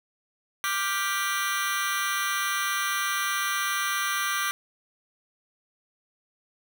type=chord; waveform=sawtooth; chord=G dominant seventh; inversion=second; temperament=just; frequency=1176 / 1411.2 / 1568 / 1960 Hz; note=D6 / F6 / G6 / B6; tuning=+2 / +18 / 0 / -14 cents; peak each=-25 / -31 / -27 / -29 dBFS; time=0.64-4.51 s; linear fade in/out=0 ms; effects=none